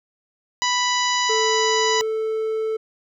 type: harmonic tone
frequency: 987.8 Hz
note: B5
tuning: in tune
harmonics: 1 / 2 / 3 / 4 / 5 / 6 / 7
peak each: -22 / -25 / -27 / -28 / -29 / -30 / -30 dBFS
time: 0.62-2.01 s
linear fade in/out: 0 ms
type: tone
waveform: triangle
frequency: 440 Hz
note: A4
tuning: in tune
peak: -19 dBFS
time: 1.29-2.77 s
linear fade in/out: 10 ms
effects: none